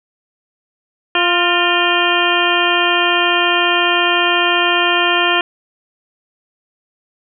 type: harmonic tone with a mistuned harmonic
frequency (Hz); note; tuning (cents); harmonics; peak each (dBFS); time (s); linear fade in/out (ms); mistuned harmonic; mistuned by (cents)
349.2; F4; 0; 1 / 2 / 3 / 4 / 5 / 7 / 8 / 9; -20 / -20 / -20 / -20 / -20 / -20 / -20 / -20; 1.15-5.41; 2; 5; +48
effects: none

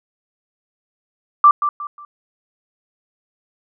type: tone with echo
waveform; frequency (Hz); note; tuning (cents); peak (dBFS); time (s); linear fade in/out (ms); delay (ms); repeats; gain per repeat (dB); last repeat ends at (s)
sine; 1174.7; D6; 0; -5; 1.44-1.51; 2; 180; 3; -10; 2.05
effects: none

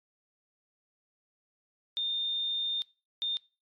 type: tone pair in turn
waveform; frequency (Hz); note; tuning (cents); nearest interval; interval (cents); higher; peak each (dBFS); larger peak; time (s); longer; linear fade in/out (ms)
sine; 3627 / 3627; A#7 / A#7; -48 / -48; unison; 0; neither; -28; neither; 1.97-2.82 / 3.22-3.37; first; 0
effects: noise-tail reverb RT60 0.3 s tail -21 dB re dry + MP3 64 kbps

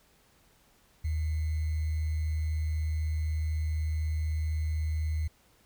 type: tone with sample-and-hold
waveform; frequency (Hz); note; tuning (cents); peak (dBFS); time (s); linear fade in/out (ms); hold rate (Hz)
sine; 78; D#2; +5; -27; 1.04-5.28; 10; 2100
effects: pink hiss -64 dBFS RMS until 5.65 s

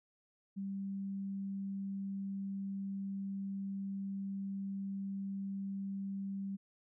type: tone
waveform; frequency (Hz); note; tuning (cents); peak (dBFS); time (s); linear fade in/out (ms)
sine; 196; G3; 0; -37; 0.56-6.57; 20
effects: none

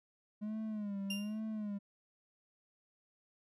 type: tone with vibrato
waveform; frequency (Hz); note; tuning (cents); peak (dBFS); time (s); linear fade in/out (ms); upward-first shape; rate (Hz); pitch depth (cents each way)
triangle; 207.7; G#3; 0; -35; 0.41-1.79; 20; sine; 1.2; 95
type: tone with exponential decay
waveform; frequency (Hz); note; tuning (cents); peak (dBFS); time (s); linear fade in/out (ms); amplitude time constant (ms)
35% pulse; 2794; F7; 0; -34; 1.1-1.4; 5; 65
effects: resampled to 32000 Hz

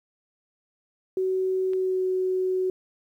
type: tone with pitch glide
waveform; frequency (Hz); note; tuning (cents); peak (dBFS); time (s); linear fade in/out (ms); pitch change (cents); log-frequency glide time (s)
sine; 375.6 to 372.1; F#4 to F#4; +26 to +10; -22; 1.17-2.7; 2; -16; 1.7-2.05
type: click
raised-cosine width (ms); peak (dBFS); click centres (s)
0.3; -30; 1.734
effects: 10-bit

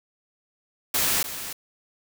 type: noise with echo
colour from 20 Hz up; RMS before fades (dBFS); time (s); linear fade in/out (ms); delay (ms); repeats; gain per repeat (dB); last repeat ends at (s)
white; -23; 0.94-1.23; 5; 300; 1; -11; 1.53
effects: none

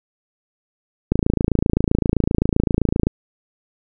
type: click train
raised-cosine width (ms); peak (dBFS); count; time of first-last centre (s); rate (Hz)
3; -3; 55; 1.12-3.069; 27.7
effects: none

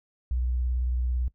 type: tone with vibrato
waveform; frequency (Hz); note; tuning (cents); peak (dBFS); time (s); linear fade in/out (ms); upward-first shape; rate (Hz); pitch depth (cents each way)
sine; 61.8; B1; +2; -24; 0.31-1.28; 0; sine; 18; 54
effects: noise-tail reverb RT60 0.1 s tail -19 dB re dry

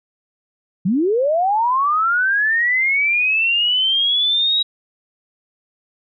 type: linear sweep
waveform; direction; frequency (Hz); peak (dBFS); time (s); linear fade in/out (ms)
sine; up; 164.81 to 3850; -14; 0.85-4.63; 10
effects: none

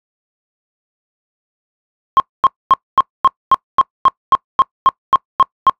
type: tone bursts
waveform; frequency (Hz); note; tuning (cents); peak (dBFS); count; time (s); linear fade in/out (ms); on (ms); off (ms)
sine; 1069; C6; +37; -3; 14; 2.17-5.696; 0; 29; 240
effects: noise-tail reverb RT60 0.1 s tail -25 dB re dry + tanh soft clip ceiling -2 dBFS

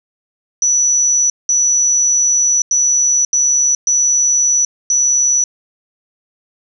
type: tone bursts at uneven times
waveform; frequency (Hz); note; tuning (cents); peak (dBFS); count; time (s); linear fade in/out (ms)
sine; 5920; F#8; 0; -10; 6; 0.62-1.3 / 1.49-2.62 / 2.71-3.25 / 3.33-3.75 / 3.87-4.65 / 4.9-5.44; 2
effects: none

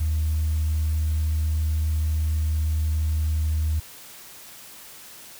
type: tone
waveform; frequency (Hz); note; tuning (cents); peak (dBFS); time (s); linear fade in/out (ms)
sine; 77.78; D#2; 0; -19; 0-3.8; 10
effects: tanh soft clip ceiling -17 dBFS + white hiss -44 dBFS RMS until 5.39 s

